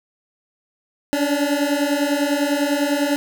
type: beating tone pair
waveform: 25% pulse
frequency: 282.6 / 292.6 Hz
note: C#4 / D4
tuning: +34 / -6 cents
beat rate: 10 Hz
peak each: -17 dBFS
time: 1.13-3.16 s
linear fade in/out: 0 ms
effects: none